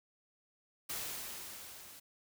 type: noise with level ramp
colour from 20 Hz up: white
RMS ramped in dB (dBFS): -39 to -54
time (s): 0.89-2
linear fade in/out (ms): 10
effects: none